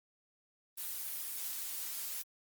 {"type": "noise", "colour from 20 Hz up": "blue", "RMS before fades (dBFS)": -40, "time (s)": [0.77, 2.23], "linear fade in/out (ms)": 20, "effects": ["Opus 24 kbps"]}